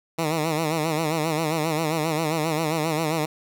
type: tone with vibrato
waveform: 10% pulse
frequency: 158.1 Hz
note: D#3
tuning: 28 cents sharp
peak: -14 dBFS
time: 0.18-3.26 s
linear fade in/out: 10 ms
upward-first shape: sine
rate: 7.5 Hz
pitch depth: 90 cents each way
effects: none